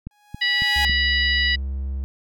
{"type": "click train", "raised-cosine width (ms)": 5, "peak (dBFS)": -19, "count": 4, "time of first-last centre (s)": [0.07, 0.896], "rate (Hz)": 3.63}
{"type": "tone with exponential growth", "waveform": "sawtooth", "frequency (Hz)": 830.6, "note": "G#5", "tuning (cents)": 0, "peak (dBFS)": -18, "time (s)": [0.11, 0.85], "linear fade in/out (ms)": 1, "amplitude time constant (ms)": 160}
{"type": "harmonic tone", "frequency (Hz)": 976, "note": "B5", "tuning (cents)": -21, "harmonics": [2, 3, 4, 5], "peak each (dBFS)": [-20, -24, -26, -28], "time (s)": [0.41, 1.56], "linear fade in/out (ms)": 10}
{"type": "tone with pitch glide", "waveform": "triangle", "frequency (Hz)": [67.8, 67.37], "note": ["C#2", "C#2"], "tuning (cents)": [-38, -49], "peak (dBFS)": -22, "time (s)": [0.76, 2.04], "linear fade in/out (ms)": 0, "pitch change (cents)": -11, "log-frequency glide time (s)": [0.92, 1.09]}
{"effects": []}